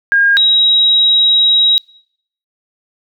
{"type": "tone pair in turn", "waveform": "sine", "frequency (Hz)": [1619, 3830], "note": ["G#6", "A#7"], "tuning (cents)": [-45, 46], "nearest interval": "octave + minor third", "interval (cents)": 1491, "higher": "second", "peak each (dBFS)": -7, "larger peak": "neither", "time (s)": [[0.12, 0.37], [0.37, 1.78]], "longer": "second", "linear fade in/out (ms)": 0, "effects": ["noise-tail reverb RT60 0.7 s tail -26 dB re dry"]}